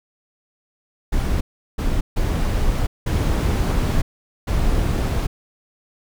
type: noise bursts at uneven times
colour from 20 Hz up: brown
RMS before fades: -19 dBFS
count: 5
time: 1.12-1.41 / 1.78-2.01 / 2.16-2.87 / 3.06-4.02 / 4.47-5.27 s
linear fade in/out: 10 ms
effects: none